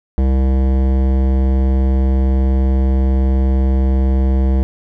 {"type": "tone with hard clipping", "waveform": "sine", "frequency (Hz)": 65.8, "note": "C2", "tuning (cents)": 10, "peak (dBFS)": -13, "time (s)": [0.18, 4.63], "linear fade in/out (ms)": 0, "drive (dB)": 16, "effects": []}